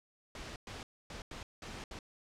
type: noise bursts at uneven times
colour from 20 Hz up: pink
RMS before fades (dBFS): -45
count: 6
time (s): 0.35-0.56 / 0.67-0.83 / 1.1-1.22 / 1.31-1.43 / 1.62-1.84 / 1.91-1.99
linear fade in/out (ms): 2
effects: low-pass 6000 Hz 12 dB/octave